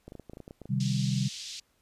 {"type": "clicks", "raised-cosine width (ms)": 2, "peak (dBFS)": -30, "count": 12, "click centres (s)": [0.08, 0.121, 0.153, 0.197, 0.297, 0.334, 0.371, 0.403, 0.479, 0.509, 0.617, 0.656]}
{"type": "chord", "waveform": "sine", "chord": "C minor", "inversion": "none", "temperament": "equal with one note detuned", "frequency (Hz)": [130.81, 153.51, 196], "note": ["C3", "Eb3", "G3"], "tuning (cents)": [0, -23, 0], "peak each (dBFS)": [-28, -32, -30], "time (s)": [0.69, 1.29], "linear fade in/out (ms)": 20}
{"type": "band-pass noise", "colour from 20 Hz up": "pink", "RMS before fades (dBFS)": -41, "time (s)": [0.8, 1.6], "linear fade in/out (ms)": 5, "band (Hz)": [3300, 6500], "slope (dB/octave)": 24}
{"effects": ["pink hiss -70 dBFS RMS until 1.81 s", "resampled to 32000 Hz"]}